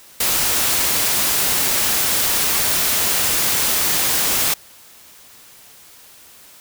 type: noise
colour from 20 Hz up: white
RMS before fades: -18 dBFS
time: 0.2-4.54 s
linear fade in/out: 5 ms
effects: white hiss -45 dBFS RMS until 6.6 s